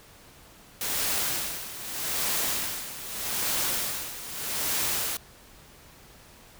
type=noise with tremolo; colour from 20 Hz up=white; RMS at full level=-27 dBFS; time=0.81-5.17 s; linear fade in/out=2 ms; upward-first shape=sine; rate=0.81 Hz; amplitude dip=75%; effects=pink hiss -52 dBFS RMS until 6.59 s